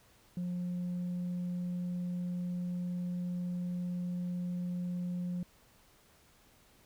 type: tone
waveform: sine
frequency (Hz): 177.8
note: F3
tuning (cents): +31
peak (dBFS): -31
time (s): 0.37-5.43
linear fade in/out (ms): 2
effects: tanh soft clip ceiling -32 dBFS + pink hiss -64 dBFS RMS until 6.85 s